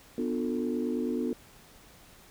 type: chord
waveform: sine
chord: B half-diminished seventh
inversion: none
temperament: just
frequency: 246.9 / 296.3 / 355.6 / 444.5 Hz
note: B3 / D4 / F4 / A4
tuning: 0 / +15 / +31 / +18 cents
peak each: -30 / -34 / -34 / -35 dBFS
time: 0.18-1.33 s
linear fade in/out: 2 ms
effects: tanh soft clip ceiling -19 dBFS + pink hiss -55 dBFS RMS until 2.3 s